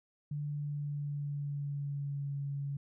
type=tone with pitch glide; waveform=sine; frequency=146.83 to 140.77 Hz; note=D3 to C#3; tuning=0 to +27 cents; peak=-34 dBFS; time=0.31-2.77 s; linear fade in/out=5 ms; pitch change=-73 cents; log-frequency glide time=0.42-2.35 s; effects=none